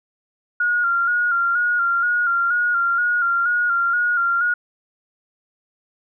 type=tone with vibrato; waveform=sine; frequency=1414 Hz; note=F6; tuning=21 cents sharp; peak=-16 dBFS; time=0.6-4.54 s; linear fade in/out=5 ms; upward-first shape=square; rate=2.1 Hz; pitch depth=36 cents each way; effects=none